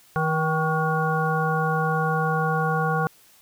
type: harmonic tone with a mistuned harmonic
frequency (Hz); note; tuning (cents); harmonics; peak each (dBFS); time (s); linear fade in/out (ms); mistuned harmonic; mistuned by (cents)
159.2; D#3; +40; 1 / 3 / 5 / 7 / 9; -24 / -28 / -27 / -28 / -28; 0.16-3.07; 0; 5; -41
effects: white hiss -55 dBFS RMS until 3.41 s